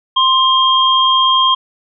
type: tone pair together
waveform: sine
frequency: 1046.5 / 3215 Hz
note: C6 / G7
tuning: 0 / +43 cents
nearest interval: octave + perfect fifth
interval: 1943 cents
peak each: -11 / -12 dBFS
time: 0.16-1.55 s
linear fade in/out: 10 ms
effects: none